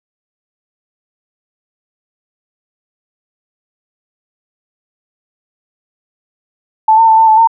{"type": "tone with pitch steps", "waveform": "sine", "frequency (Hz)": [876, 905, 884, 896, 872, 910], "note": ["A5", "A5", "A5", "A5", "A5", "A#5"], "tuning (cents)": [-8, 48, 8, 31, -16, -42], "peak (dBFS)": -4, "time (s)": [6.88, 7.474], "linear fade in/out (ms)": 5, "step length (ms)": 99, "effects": []}